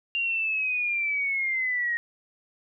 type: linear sweep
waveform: sine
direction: down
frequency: 2787 to 1870 Hz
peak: -24 dBFS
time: 0.15-1.97 s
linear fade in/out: 0 ms
effects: none